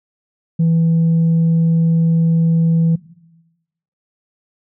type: tone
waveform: sine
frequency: 164.81 Hz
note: E3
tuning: in tune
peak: -9 dBFS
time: 0.59-2.96 s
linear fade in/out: 10 ms
effects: noise-tail reverb RT60 1.0 s tail -19 dB re dry + tanh soft clip ceiling -9 dBFS